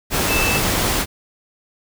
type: tone in noise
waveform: sine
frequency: 2637 Hz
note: E7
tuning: in tune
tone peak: -20 dBFS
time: 0.27-0.61 s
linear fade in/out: 50 ms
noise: pink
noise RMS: -19 dBFS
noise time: 0.1-1.06 s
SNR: -4 dB
effects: none